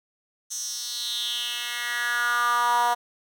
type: tone with high-pass filter sweep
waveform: 10% pulse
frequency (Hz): 240.1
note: B3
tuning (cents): -49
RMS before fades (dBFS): -26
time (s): 0.5-2.95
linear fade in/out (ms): 20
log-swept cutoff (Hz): 6400 to 810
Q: 4.4
effects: none